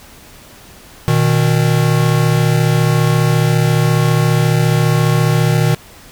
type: tone pair together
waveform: square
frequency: 121.6 / 156.2 Hz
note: B2 / D#3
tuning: -26 / +7 cents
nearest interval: major third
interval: 433 cents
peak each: -14 dBFS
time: 1.08-5.75 s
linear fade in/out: 0 ms
effects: pink hiss -40 dBFS RMS until 6.11 s